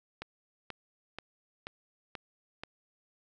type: click train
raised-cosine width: 0.3 ms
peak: -23 dBFS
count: 6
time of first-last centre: 0.22-2.635 s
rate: 2.07 Hz
effects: none